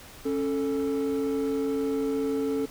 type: tone pair together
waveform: triangle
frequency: 275.1 / 440.7 Hz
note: C#4 / A4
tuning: -13 / +3 cents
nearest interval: minor sixth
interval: 816 cents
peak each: -25 dBFS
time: 0.25-2.66 s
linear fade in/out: 10 ms
effects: tanh soft clip ceiling -17 dBFS + pink hiss -47 dBFS RMS until 2.7 s